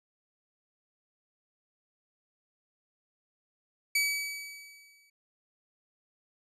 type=tone with exponential decay; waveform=sawtooth; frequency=2283 Hz; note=D7; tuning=50 cents flat; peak=-20 dBFS; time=3.95-5.1 s; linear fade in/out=5 ms; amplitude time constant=250 ms; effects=resampled to 32000 Hz